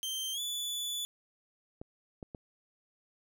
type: tone with pitch glide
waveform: sawtooth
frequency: 3138 to 3462 Hz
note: G7 to A7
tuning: +1 to -29 cents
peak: -31 dBFS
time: 0.03-1.05 s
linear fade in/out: 0 ms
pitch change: +170 cents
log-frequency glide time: 0.33-0.4 s
type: clicks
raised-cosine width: 2 ms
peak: -29 dBFS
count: 3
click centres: 1.815 / 2.228 / 2.348 s
effects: none